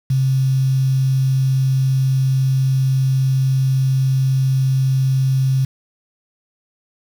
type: tone with quantisation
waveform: sine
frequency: 132.7 Hz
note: C3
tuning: 25 cents sharp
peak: -13 dBFS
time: 0.1-5.65 s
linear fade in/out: 5 ms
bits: 6
effects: none